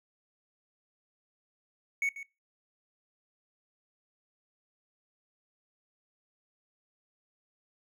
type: tone with echo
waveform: triangle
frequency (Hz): 2221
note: C#7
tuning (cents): +3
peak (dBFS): -25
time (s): 2.02-2.09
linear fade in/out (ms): 2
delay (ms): 140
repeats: 1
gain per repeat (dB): -13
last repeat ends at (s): 2.23
effects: noise-tail reverb RT60 0.3 s tail -23 dB re dry